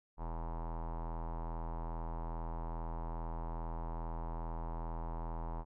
square tone with low-pass filter, 41.2 Hz, E1, in tune, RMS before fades -40 dBFS, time 0.17-5.65 s, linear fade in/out 50 ms, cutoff 930 Hz, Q 5.5, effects none

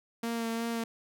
sawtooth tone with vibrato, 230 Hz, A#3, 23 cents flat, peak -27 dBFS, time 0.23-0.84 s, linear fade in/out 5 ms, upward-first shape sine, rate 2.8 Hz, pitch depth 18 cents each way, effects none

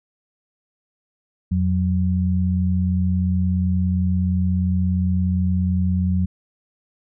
sine tone pair together, 86.8 / 183.92 Hz, F2 / F#3, -10 / -10 cents, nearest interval octave + minor second, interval 1300 cents, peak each -19 / -20 dBFS, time 1.51-6.26 s, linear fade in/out 10 ms, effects none

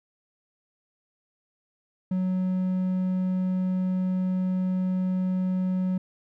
triangle tone, 185 Hz, F#3, in tune, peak -21 dBFS, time 2.11-5.98 s, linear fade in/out 5 ms, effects none

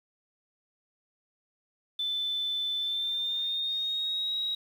sine tone with pitch glide, 3520 to 3816 Hz, A7 to A#7, 0 to +40 cents, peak -28 dBFS, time 1.99-4.55 s, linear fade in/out 5 ms, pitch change +140 cents, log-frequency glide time 2.79-4.33 s, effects 9-bit

